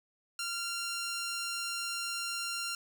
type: tone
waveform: 10% pulse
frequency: 1384 Hz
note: F6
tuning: 16 cents flat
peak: -26 dBFS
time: 0.39-2.75 s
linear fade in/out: 2 ms
effects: none